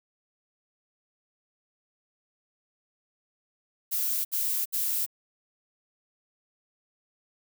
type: noise bursts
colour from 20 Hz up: violet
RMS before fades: -28 dBFS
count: 3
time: 3.91-5.064 s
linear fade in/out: 20 ms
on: 340 ms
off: 67 ms
effects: none